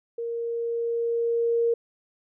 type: tone with level ramp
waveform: sine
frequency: 466.2 Hz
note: A#4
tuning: in tune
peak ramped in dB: -28 to -19 dBFS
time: 0.18-1.74 s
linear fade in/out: 5 ms
effects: none